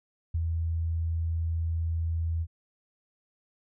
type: tone with ADSR envelope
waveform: sine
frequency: 82.41 Hz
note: E2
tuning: in tune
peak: -24 dBFS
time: 0.34-2.47 s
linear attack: 8 ms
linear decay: 53 ms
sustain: -2 dB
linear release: 54 ms
effects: none